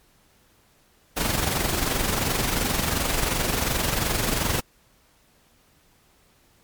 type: noise with amplitude modulation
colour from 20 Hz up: pink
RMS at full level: -22 dBFS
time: 1.16-4.61 s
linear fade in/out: 20 ms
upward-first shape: sine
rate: 22.8 Hz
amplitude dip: 50%
effects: pink hiss -60 dBFS RMS until 6.63 s + MP3 96 kbps